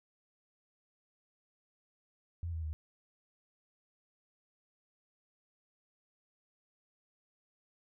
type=tone with pitch steps; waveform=sine; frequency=85 / 81.21 / 77.59 Hz; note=F2 / E2 / D#2; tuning=-46 / -25 / -4 cents; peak=-35 dBFS; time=2.43-2.73 s; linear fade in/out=0 ms; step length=100 ms; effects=none